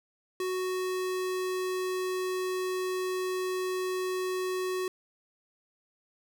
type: tone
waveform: square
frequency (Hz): 370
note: F#4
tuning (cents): 0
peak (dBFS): -30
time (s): 0.4-4.88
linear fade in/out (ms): 2
effects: none